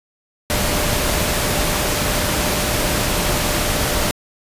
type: tone in noise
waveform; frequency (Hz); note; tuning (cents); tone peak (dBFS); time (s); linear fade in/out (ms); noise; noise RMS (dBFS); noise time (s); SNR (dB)
sine; 597; D5; +28; -28; 0.5-4.11; 0; pink; -19; 0.5-4.11; -12
effects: resampled to 32000 Hz